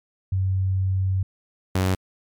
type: tone pair in turn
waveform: sine / sawtooth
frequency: 94.8 / 93.55 Hz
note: F#2 / F#2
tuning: +43 / +20 cents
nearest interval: unison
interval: 23 cents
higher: first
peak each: -19 / -15 dBFS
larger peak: second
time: 0.32-1.23 / 1.75-1.95 s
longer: first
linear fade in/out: 5 ms
effects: MP3 96 kbps